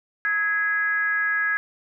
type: tone with frequency modulation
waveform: sine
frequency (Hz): 1661.2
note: G#6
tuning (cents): 0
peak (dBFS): -20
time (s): 0.25-1.57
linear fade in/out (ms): 0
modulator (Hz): 379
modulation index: 0.57
effects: none